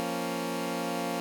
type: chord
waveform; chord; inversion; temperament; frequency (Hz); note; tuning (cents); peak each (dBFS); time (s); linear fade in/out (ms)
15% pulse; Bb minor; second; equal; 174.61 / 233.1 / 277.2; F3 / Bb3 / Db4; 0 / 0 / 0; -29 / -28 / -28; 0-1.2; 0
effects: none